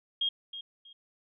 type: tone with echo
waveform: sine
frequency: 3246 Hz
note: G#7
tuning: 40 cents flat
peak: -26 dBFS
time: 0.21-0.29 s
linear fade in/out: 5 ms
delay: 320 ms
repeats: 2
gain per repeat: -12 dB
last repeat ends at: 0.93 s
effects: none